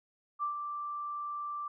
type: tone with ADSR envelope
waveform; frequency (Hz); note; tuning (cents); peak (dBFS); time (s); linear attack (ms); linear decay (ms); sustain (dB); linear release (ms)
sine; 1174.7; D6; 0; -29; 0.39-1.68; 38; 110; -6; 4
effects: none